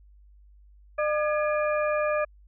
harmonic tone with a mistuned harmonic, 603 Hz, D5, 46 cents sharp, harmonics 1 / 2 / 3 / 4, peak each -24 / -30 / -34 / -36 dBFS, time 0.98-2.25 s, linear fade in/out 10 ms, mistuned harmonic 3, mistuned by -130 cents, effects added 50 Hz sine -51 dBFS peak until 2.47 s

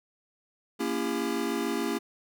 square chord, A# diminished seventh, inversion none, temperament just, 233.1 / 279.7 / 335.6 / 402.8 Hz, A#3 / C#4 / E4 / G4, 0 / +16 / +31 / +47 cents, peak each -34 dBFS, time 0.79-1.99 s, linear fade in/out 20 ms, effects none

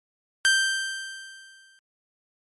sawtooth tone with exponential decay, 1568 Hz, G6, in tune, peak -12 dBFS, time 0.45-1.79 s, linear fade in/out 0 ms, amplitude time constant 290 ms, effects MP3 48 kbps

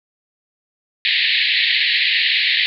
pink band-pass noise, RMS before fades -17 dBFS, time 1.05-2.66 s, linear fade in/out 0 ms, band 1800 to 4400 Hz, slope 96 dB/octave, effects none

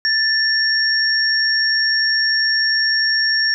sine tone pair together, 1763 / 5530 Hz, A6 / F8, +3 / -18 cents, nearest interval octave + minor sixth, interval 1979 cents, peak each -17 dBFS, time 0.05-3.54 s, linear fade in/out 0 ms, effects none

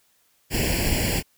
pink noise with comb filter, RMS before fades -23 dBFS, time 0.5-1.23 s, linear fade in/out 50 ms, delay 0.4 ms, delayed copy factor +0.9, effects white hiss -64 dBFS RMS until 1.37 s

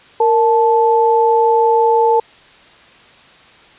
sine tone pair together, 462.8 / 873.7 Hz, A#4 / A5, -13 / -12 cents, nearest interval major seventh, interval 1101 cents, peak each -12 dBFS, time 0.2-2.2 s, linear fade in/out 5 ms, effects white hiss -44 dBFS RMS until 3.78 s + resampled to 8000 Hz

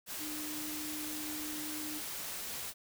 sine tone in noise, 304.3 Hz, D#4, 38 cents flat, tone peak -42 dBFS, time 0.18-2.02 s, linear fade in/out 50 ms, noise white, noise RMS -41 dBFS, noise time 0.06-2.74 s, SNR -4 dB, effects none

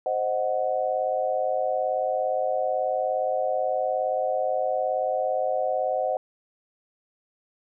sine chord, C diminished, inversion none, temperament equal, 523.3 / 622.3 / 740 Hz, C5 / Eb5 / Gb5, 0 / 0 / 0 cents, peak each -27 dBFS, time 0.06-6.17 s, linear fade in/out 2 ms, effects none

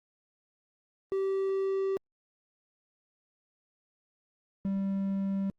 triangle tone pair in turn, 387.2 / 195.34 Hz, G4 / G3, -21 / -6 cents, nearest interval octave, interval 1185 cents, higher first, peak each -25 / -26 dBFS, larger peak first, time 1.12-1.97 / 4.65-5.5 s, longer neither, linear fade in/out 0 ms, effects Opus 24 kbps

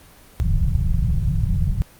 pink low-pass noise, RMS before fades -19 dBFS, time 0.4-1.82 s, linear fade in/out 0 ms, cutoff 180 Hz, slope 96 dB/octave, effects pink hiss -48 dBFS RMS until 1.99 s + Opus 24 kbps

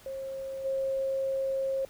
sine tone with level steps, 537 Hz, C5, 45 cents sharp, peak -34 / -27 dBFS, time 0.06-1.85 s, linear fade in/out 2 ms, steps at 0.64 s, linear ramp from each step 20 ms, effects pink hiss -55 dBFS RMS until 1.89 s

